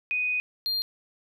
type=tone pair in turn; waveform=sine / triangle; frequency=2490 / 4200 Hz; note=D#7 / C8; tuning=+1 / +6 cents; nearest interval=major sixth; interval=905 cents; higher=second; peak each=-24 dBFS; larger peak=neither; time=0.11-0.4 / 0.66-0.82 s; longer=first; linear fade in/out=0 ms; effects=none